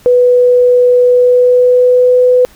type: tone with pitch glide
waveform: sine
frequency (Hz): 493.9 to 499.6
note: B4 to B4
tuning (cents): 0 to +20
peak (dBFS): -4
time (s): 0.06-2.45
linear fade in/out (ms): 0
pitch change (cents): +20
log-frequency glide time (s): 1.05-2.18
effects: pink hiss -43 dBFS RMS until 2.55 s